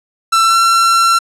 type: tone with pitch glide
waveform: 45% pulse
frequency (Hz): 1338 to 1355.1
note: E6 to E6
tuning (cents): +25 to +47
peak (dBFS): -8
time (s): 0.32-1.19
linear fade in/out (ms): 10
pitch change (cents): +22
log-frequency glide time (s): 0.45-0.56
effects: low-pass 11000 Hz 12 dB/octave